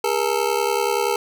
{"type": "ring-modulated tone", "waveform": "25% pulse", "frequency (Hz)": 441.3, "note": "A4", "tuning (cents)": 5, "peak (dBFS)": -12, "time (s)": [0.04, 1.16], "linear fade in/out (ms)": 2, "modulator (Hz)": 35.2, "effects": []}